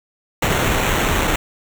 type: noise with sample-and-hold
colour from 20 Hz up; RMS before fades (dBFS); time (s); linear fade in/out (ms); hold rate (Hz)
pink; -18; 0.42-1.36; 5; 4900
effects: none

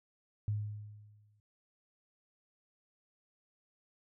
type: tone with exponential decay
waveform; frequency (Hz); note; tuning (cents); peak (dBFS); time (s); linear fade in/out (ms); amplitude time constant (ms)
sine; 104.9; G#2; +18; -29; 0.48-1.4; 0; 200
effects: none

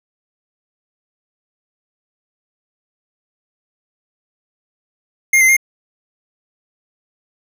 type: tone with pitch steps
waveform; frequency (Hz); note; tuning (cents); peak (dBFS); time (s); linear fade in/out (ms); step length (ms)
square; 2122 / 2066 / 2122; C7 / C7 / C7; +24 / -22 / +24; -9; 5.33-5.567; 5; 79
effects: none

